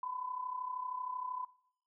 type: tone with amplitude modulation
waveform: sine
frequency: 1006 Hz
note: B5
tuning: 32 cents sharp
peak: -34 dBFS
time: 0.03-1.45 s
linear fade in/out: 2 ms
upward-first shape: sine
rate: 32.9 Hz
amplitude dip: 65%
effects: noise-tail reverb RT60 0.6 s tail -20 dB re dry